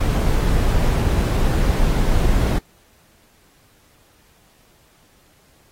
brown noise, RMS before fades -17 dBFS, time 0-2.59 s, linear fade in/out 10 ms, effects pink hiss -56 dBFS RMS until 5.71 s + AAC 48 kbps

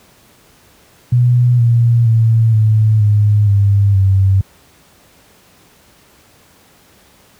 sine tone with pitch steps, 122.5 / 117.71 / 113.11 / 108.69 / 104.45 / 100.37 / 96.45 Hz, B2 / A#2 / A2 / A2 / G#2 / G2 / G2, -14 / +17 / +48 / -21 / +10 / +41 / -28 cents, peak -7 dBFS, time 1.12-4.41 s, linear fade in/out 5 ms, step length 470 ms, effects pink hiss -48 dBFS RMS until 7.39 s + high-pass 60 Hz 12 dB/octave

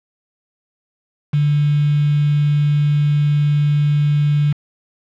sine tone with quantisation, 146.83 Hz, D3, in tune, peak -12 dBFS, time 1.33-4.53 s, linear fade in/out 10 ms, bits 5, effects low-pass 3000 Hz 12 dB/octave

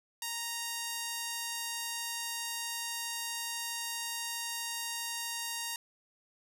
5% pulse tone, 932.3 Hz, A#5, in tune, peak -23 dBFS, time 0.22-5.76 s, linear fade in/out 2 ms, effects none

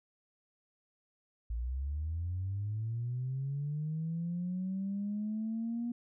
sine linear sweep, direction up, 55 to 240 Hz, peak -32 dBFS, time 1.5-5.92 s, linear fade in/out 5 ms, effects tanh soft clip ceiling -28 dBFS

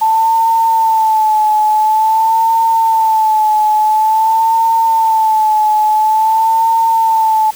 sine tone with vibrato, 880 Hz, A5, in tune, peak -8 dBFS, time 0.01-7.51 s, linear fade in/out 10 ms, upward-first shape sine, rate 0.48 Hz, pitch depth 50 cents each way, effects white hiss -34 dBFS RMS until 7.55 s

